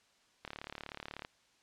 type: click train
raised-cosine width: 0.3 ms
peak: -26 dBFS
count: 30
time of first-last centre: 0.45-1.249 s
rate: 36.3 Hz
effects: white hiss -69 dBFS RMS until 1.62 s + low-pass 6000 Hz 12 dB/octave